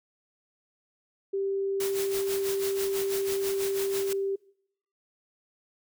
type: tone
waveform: sine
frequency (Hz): 392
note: G4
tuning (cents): 0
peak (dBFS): -26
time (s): 1.33-4.36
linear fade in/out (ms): 10
type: noise with tremolo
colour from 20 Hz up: white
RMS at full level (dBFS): -34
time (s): 1.8-4.13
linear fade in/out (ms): 2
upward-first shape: sine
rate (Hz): 6.1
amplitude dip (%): 70
effects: noise-tail reverb RT60 0.7 s tail -23 dB re dry